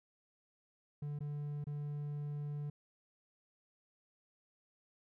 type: tone with dropouts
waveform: triangle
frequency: 146.4 Hz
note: D3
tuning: 5 cents flat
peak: -36 dBFS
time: 1.02-2.7 s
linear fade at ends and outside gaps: 5 ms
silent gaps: 1.19-1.205 / 1.642-1.668 s
effects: none